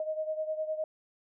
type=beating tone pair; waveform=sine; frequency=622.3 / 632.1 Hz; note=D#5 / D#5; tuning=0 / +27 cents; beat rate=9.8 Hz; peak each=-32 / -37 dBFS; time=0-0.84 s; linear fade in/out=2 ms; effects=none